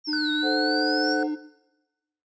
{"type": "exponential two-way sweep", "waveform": "sine", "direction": "down then up", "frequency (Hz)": [5640, 3729, 5640], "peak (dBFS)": -28, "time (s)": [0.04, 1.17], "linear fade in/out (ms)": 50, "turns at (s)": 0.31}
{"type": "tone with vibrato", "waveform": "triangle", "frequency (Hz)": 303, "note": "D#4", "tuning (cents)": -46, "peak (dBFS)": -24, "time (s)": [0.07, 1.36], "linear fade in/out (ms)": 20, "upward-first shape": "triangle", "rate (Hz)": 15, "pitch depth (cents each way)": 16}
{"type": "tone", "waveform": "triangle", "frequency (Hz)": 1498, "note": "F#6", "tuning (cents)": 21, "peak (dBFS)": -25, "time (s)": [0.13, 1.23], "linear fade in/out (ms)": 2}
{"type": "chord", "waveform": "sine", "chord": "F# diminished", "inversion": "first", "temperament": "equal with one note detuned", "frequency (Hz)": [436.2, 523.3, 740], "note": ["A4", "C5", "F#5"], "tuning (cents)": [-15, 0, 0], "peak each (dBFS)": -29, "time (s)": [0.42, 1.29], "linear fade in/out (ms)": 50}
{"effects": ["noise-tail reverb RT60 1.0 s tail -17 dB re dry", "resampled to 16000 Hz"]}